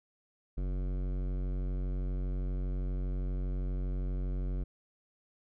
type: tone with hard clipping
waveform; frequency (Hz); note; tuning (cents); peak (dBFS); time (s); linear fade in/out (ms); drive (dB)
sine; 46.25; F#1; 0; -33; 0.57-4.64; 10; 16
effects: none